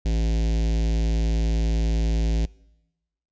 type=tone with notch filter; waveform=square; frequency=55 Hz; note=A1; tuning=in tune; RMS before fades=-22 dBFS; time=0.05-2.46 s; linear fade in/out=10 ms; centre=1200 Hz; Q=0.53; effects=noise-tail reverb RT60 1.0 s tail -24 dB re dry + resampled to 16000 Hz